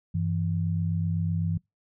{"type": "tone pair together", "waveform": "sine", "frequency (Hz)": [96.87, 164.81], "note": ["G2", "E3"], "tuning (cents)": [-20, 0], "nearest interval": "major sixth", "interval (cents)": 920, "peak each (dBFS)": -27, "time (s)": [0.14, 1.58], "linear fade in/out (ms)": 10, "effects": ["noise-tail reverb RT60 0.2 s tail -26 dB re dry"]}